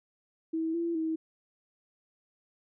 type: tone with pitch steps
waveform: sine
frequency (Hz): 323.4 / 337.7 / 320.4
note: E4 / E4 / E4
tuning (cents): -33 / +42 / -49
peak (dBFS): -28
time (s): 0.53-1.16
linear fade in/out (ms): 10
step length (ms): 210
effects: none